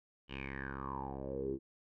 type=tone with low-pass filter sweep; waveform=10% pulse; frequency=67.5 Hz; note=C#2; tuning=45 cents flat; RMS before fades=-41 dBFS; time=0.28-1.59 s; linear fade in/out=50 ms; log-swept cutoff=3000 to 340 Hz; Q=8.9; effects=none